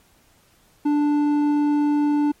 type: tone with hard clipping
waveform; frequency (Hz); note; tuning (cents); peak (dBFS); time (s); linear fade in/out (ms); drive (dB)
sine; 293.7; D4; 0; -18; 0.85-2.32; 10; 6
effects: pink hiss -58 dBFS RMS until 2.4 s + MP3 64 kbps